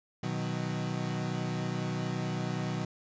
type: chord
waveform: 35% pulse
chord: B major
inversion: none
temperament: equal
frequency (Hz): 123.47 / 155.56 / 185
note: B2 / D#3 / F#3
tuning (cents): 0 / 0 / 0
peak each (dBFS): -34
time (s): 0.23-2.85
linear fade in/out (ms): 5
effects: resampled to 16000 Hz